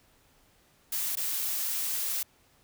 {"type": "noise with dropouts", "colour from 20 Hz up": "blue", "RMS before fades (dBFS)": -31, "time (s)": [0.92, 2.23], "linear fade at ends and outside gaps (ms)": 5, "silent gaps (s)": [1.155, 1.17], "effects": ["pink hiss -64 dBFS RMS until 2.63 s"]}